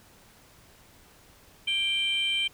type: tone pair together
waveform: sine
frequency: 2363 / 3116 Hz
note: D7 / G7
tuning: +10 / -11 cents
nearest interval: perfect fourth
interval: 479 cents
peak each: -27 / -24 dBFS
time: 1.67-2.48 s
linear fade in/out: 10 ms
effects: tanh soft clip ceiling -21 dBFS + pink hiss -56 dBFS RMS until 2.53 s